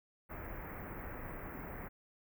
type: band-stop noise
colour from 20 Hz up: pink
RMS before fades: -45 dBFS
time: 0.29-1.89 s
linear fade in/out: 20 ms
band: 2200 to 15000 Hz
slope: 48 dB/octave
effects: none